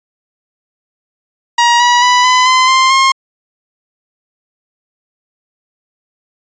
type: tone with pitch steps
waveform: sawtooth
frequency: 950 / 968.8 / 988.1 / 1007.7 / 1027.6 / 1048 / 1068.8 Hz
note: A#5 / B5 / B5 / B5 / C6 / C6 / C6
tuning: +33 / -34 / +1 / +35 / -32 / +2 / +36 cents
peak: -3 dBFS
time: 1.58-3.12 s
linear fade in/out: 5 ms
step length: 220 ms
effects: resampled to 16000 Hz